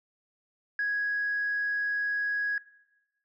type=tone; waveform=sine; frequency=1661.2 Hz; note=G#6; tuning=in tune; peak=-25 dBFS; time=0.79-2.58 s; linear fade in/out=2 ms; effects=noise-tail reverb RT60 1.0 s tail -20 dB re dry + tanh soft clip ceiling -22 dBFS